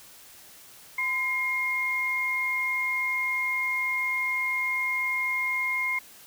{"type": "tone pair together", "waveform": "sine", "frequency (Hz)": [1015.7, 2136], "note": ["B5", "C7"], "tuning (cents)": [48, 35], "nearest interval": "octave + minor second", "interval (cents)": 1287, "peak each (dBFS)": [-34, -25], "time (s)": [0.98, 5.99], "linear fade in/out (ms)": 5, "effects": ["white hiss -50 dBFS RMS until 6.26 s"]}